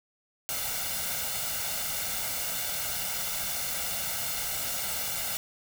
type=noise with comb filter; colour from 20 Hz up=white; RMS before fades=-32 dBFS; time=0.49-5.37 s; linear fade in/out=0 ms; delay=1.4 ms; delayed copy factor=+0.7; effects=none